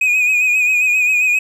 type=tone with vibrato; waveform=triangle; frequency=2489 Hz; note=D#7; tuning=in tune; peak=-10 dBFS; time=0.01-1.39 s; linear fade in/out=5 ms; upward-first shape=sine; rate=7.5 Hz; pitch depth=44 cents each way; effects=none